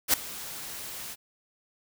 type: noise with ADSR envelope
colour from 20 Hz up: white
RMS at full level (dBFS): -19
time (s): 0.08-1.16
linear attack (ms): 57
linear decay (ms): 3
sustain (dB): -20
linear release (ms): 38
effects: none